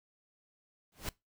pink noise with exponential growth, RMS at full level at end -34 dBFS, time 0.92-1.09 s, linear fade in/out 2 ms, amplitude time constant 36 ms, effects noise-tail reverb RT60 0.2 s tail -22 dB re dry

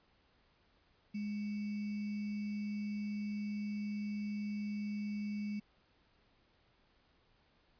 sine tone with sample-and-hold, 207.7 Hz, G#3, in tune, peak -36 dBFS, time 1.14-5.6 s, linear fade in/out 10 ms, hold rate 2450 Hz, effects pink hiss -71 dBFS RMS until 7.79 s + resampled to 11025 Hz

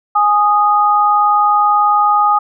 sine tone pair together, 830.6 / 1239.8 Hz, G#5 / D#6, 0 / -7 cents, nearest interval perfect fifth, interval 693 cents, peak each -12 / -11 dBFS, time 0.15-2.39 s, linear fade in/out 10 ms, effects none

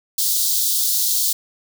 white high-pass noise, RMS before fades -19 dBFS, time 0.18-1.33 s, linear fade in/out 5 ms, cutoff 3600 Hz, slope 48 dB/octave, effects none

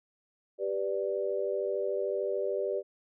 sine chord, G major, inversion none, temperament equal, 392 / 493.9 / 587.3 Hz, G4 / B4 / D5, 0 / 0 / 0 cents, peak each -32 / -34 / -33 dBFS, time 0.58-2.83 s, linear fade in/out 50 ms, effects none

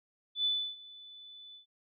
sine tone with ADSR envelope, 3491 Hz, A7, 14 cents flat, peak -26 dBFS, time 0.35-1.66 s, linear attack 96 ms, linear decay 310 ms, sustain -22 dB, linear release 110 ms, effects none

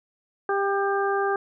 harmonic tone with a mistuned harmonic, 396.2 Hz, G4, 18 cents sharp, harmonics 1 / 2 / 3 / 4, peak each -24 / -27 / -29 / -30 dBFS, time 0.49-1.36 s, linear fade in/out 2 ms, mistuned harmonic 3, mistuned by +16 cents, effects none

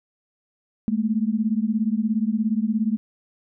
sine beating tone pair, 211 / 228 Hz, G#3 / A#3, +28 / -38 cents, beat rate 17 Hz, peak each -22 / -23 dBFS, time 0.88-2.97 s, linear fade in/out 0 ms, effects none

